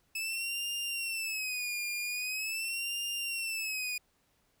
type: tone with vibrato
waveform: sawtooth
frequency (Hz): 2600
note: E7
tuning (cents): -24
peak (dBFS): -30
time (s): 0.15-3.98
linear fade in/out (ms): 5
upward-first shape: sine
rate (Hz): 0.43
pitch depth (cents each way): 130
effects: pink hiss -72 dBFS RMS until 4.6 s